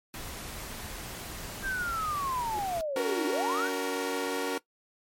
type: noise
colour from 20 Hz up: pink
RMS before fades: -40 dBFS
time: 0.14-2.81 s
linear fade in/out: 0 ms
type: linear two-way sweep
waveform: sine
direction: down then up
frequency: 1606 to 285.4 to 1606 Hz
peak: -29 dBFS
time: 1.62-3.7 s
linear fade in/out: 50 ms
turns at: 3.26 s
type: tone with exponential growth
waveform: sine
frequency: 361 Hz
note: F#4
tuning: 43 cents flat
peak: -32 dBFS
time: 2.45-2.59 s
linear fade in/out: 1 ms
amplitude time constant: 30 ms
type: chord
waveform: sawtooth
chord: F# major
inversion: second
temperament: equal with one note detuned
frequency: 283.8 / 370 / 466.2 Hz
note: C#4 / F#4 / A#4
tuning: +41 / 0 / 0 cents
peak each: -30 / -31 / -28 dBFS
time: 2.96-4.58 s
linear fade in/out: 2 ms
effects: noise-tail reverb RT60 0.1 s tail -19 dB re dry + MP3 64 kbps